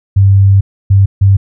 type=tone bursts at uneven times; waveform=sine; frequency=98.1 Hz; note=G2; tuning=2 cents sharp; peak=-3 dBFS; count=3; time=0.16-0.61 / 0.9-1.06 / 1.21-1.37 s; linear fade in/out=10 ms; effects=none